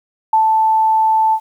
sine tone with ADSR envelope, 880 Hz, A5, in tune, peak -8 dBFS, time 0.33-1.4 s, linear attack 4 ms, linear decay 99 ms, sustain -2 dB, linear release 67 ms, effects 8-bit

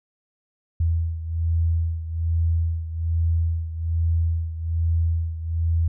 sine beating tone pair, 82.41 / 83.61 Hz, E2 / E2, 0 / +25 cents, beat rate 1.2 Hz, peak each -21 / -26 dBFS, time 0.8-5.88 s, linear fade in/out 5 ms, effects none

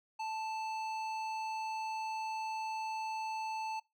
triangle tone with hard clipping, 880 Hz, A5, in tune, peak -38 dBFS, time 0.19-3.8 s, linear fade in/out 10 ms, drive 16 dB, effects noise-tail reverb RT60 0.2 s tail -22 dB re dry

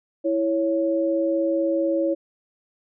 sine tone pair together, 329.6 / 554.4 Hz, E4 / C#5, 0 / 0 cents, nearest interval major sixth, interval 900 cents, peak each -22 dBFS, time 0.24-2.15 s, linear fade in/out 20 ms, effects none

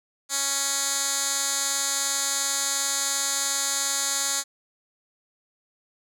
10% pulse tone with band-pass filter, 277.2 Hz, C#4, in tune, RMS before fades -26 dBFS, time 0.29-4.44 s, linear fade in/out 50 ms, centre 7400 Hz, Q 1.8, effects none

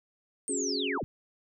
sine linear sweep, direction down, 8800 to 39.13 Hz, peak -31 dBFS, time 0.48-1.04 s, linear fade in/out 0 ms
sine chord, C# suspended fourth, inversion none, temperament equal, 277.2 / 370 / 415.3 Hz, C#4 / F#4 / G#4, 0 / 0 / 0 cents, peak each -34 / -36 / -35 dBFS, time 0.49-0.98 s, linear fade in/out 5 ms
effects none

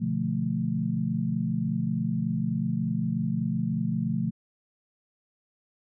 sine chord, B half-diminished seventh, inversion none, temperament equal, 123.47 / 146.83 / 174.61 / 220 Hz, B2 / D3 / F3 / A3, 0 / 0 / 0 / 0 cents, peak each -32 / -33 / -29 / -29 dBFS, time 0-4.31 s, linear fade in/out 20 ms, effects none

